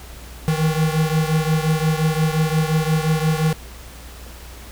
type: beating tone pair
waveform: square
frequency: 155.56 / 161.26 Hz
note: D#3 / E3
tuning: 0 / -38 cents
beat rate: 5.7 Hz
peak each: -19 / -22 dBFS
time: 0.48-3.53 s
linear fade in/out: 0 ms
effects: added 60 Hz sine -37 dBFS peak until 4.71 s + pink hiss -41 dBFS RMS until 4.71 s